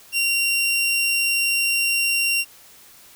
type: tone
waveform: sawtooth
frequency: 2759 Hz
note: F7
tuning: 22 cents flat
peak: -15 dBFS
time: 0.12-2.45 s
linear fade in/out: 50 ms
effects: white hiss -48 dBFS RMS until 3.15 s